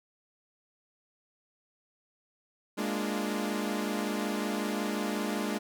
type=chord; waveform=sawtooth; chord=Bb dominant seventh; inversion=third; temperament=equal with one note detuned; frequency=207.7 / 233.1 / 293.7 / 347.8 Hz; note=Ab3 / Bb3 / D4 / F4; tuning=0 / 0 / 0 / -7 cents; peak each=-29 / -33 / -32 / -35 dBFS; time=2.77-5.59 s; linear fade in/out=20 ms; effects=none